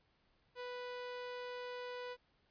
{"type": "tone", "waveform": "sawtooth", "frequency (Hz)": 493.9, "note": "B4", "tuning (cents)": 0, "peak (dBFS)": -39, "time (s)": [0.55, 2.17], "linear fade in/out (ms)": 50, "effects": ["pink hiss -75 dBFS RMS until 2.5 s", "resampled to 11025 Hz"]}